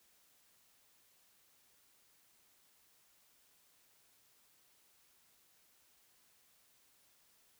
silence, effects white hiss -70 dBFS RMS until 7.59 s

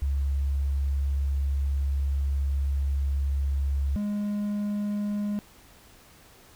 sine / triangle tone pair in turn, 69.3 / 206.4 Hz, C#2 / G#3, 0 / -10 cents, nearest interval octave + perfect fifth, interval 1890 cents, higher second, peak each -23 / -24 dBFS, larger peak first, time 0.02-3.96 / 3.96-5.39 s, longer first, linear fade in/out 0 ms, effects pink hiss -54 dBFS RMS until 6.55 s

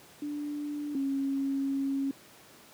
sine tone pair in turn, 293.7 / 273.8 Hz, D4 / C#4, 0 / -21 cents, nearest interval minor second, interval 121 cents, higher first, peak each -32 / -27 dBFS, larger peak second, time 0.22-0.95 / 0.95-2.11 s, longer second, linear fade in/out 2 ms, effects pink hiss -54 dBFS RMS until 2.73 s + high-pass 150 Hz 12 dB/octave

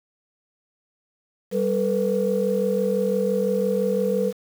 sine tone cluster, 195 / 448.1 / 494 Hz, G3 / A4 / B4, -9 / +32 / 0 cents, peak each -24 / -24 / -22 dBFS, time 1.51-4.33 s, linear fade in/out 50 ms, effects tanh soft clip ceiling -11 dBFS + 7-bit

